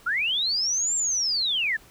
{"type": "linear two-way sweep", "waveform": "sine", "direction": "up then down", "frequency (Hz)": [1318.5, 7490, 1661], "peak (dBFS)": -22, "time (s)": [0.06, 1.77], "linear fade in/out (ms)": 10, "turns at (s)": 0.95, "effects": ["pink hiss -53 dBFS RMS until 1.9 s"]}